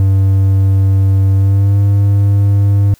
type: tone with pitch glide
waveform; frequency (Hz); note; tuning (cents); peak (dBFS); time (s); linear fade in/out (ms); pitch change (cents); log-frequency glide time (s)
triangle; 96.9 to 100.26; G2 to G2; -20 to +39; -5; 0-2.94; 0; +59; 1.34-1.78
effects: white hiss -49 dBFS RMS until 2.99 s